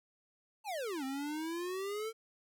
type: exponential two-way sweep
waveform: square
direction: down then up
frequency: 911 to 261.6 to 454.1 Hz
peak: -37 dBFS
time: 0.64-2.13 s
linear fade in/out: 50 ms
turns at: 1.04 s
effects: none